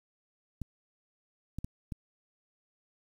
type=clicks; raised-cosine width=5 ms; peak=-24 dBFS; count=4; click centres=0.617 / 1.586 / 1.645 / 1.922 s; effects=9-bit